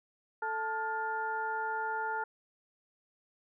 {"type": "harmonic tone with a mistuned harmonic", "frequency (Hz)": 440, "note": "A4", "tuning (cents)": 0, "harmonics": [1, 2, 3, 4], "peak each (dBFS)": [-41, -34, -36, -48], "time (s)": [0.42, 2.24], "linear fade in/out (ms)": 5, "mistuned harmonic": 3, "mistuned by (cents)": 120, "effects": []}